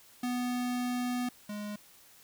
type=tone pair in turn; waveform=square; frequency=246.9 / 207.9 Hz; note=B3 / G#3; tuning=0 / +2 cents; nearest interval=minor third; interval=298 cents; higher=first; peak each=-31 / -37 dBFS; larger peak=first; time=0.23-1.29 / 1.49-1.76 s; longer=first; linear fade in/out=5 ms; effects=white hiss -58 dBFS RMS until 2.23 s